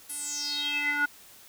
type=tone with band-pass filter sweep; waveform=square; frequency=291 Hz; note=D4; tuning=16 cents flat; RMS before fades=-30 dBFS; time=0.09-1.06 s; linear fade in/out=10 ms; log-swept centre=11000 to 1400 Hz; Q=7.4; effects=white hiss -52 dBFS RMS until 1.48 s